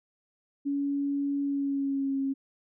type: tone with pitch glide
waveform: sine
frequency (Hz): 281.9 to 271.7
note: C#4 to C#4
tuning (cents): +29 to -35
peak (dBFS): -26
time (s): 0.65-2.34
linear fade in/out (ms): 20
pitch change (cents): -64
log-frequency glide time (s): 1.42-2.19
effects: none